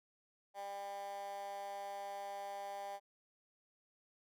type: tone with high-pass filter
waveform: 15% pulse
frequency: 199.6 Hz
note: G3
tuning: 32 cents sharp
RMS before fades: -45 dBFS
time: 0.54-3 s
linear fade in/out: 50 ms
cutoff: 720 Hz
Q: 8.7
effects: none